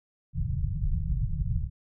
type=low-pass noise; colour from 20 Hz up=pink; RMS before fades=-28 dBFS; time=0.33-1.7 s; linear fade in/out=50 ms; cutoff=170 Hz; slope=96 dB/octave; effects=none